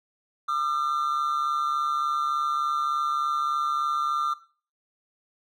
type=tone pair together; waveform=triangle; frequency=1203 / 1346.4 Hz; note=D6 / E6; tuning=+41 / +36 cents; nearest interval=major second; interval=195 cents; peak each=-24 / -27 dBFS; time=0.48-4.34 s; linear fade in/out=10 ms; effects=noise-tail reverb RT60 0.4 s tail -17 dB re dry